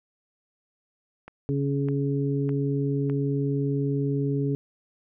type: click train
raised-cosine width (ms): 0.5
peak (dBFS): -26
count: 4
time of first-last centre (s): 1.28-3.098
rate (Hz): 1.65
type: harmonic tone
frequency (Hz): 140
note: C#3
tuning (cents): +18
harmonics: 1 / 2 / 3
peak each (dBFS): -25 / -28 / -30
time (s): 1.49-4.55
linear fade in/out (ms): 0
effects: none

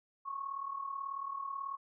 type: tone with amplitude modulation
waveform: sine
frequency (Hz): 1100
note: C#6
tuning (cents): -14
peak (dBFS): -34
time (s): 0.25-1.77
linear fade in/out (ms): 20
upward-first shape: sine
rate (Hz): 38.3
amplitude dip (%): 70
effects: none

